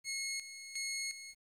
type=tone with tremolo; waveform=15% pulse; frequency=2171 Hz; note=C#7; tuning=37 cents flat; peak=-30 dBFS; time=0.04-1.35 s; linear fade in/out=50 ms; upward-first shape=square; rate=1.4 Hz; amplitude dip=70%; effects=low-pass 12000 Hz 12 dB/octave + 11-bit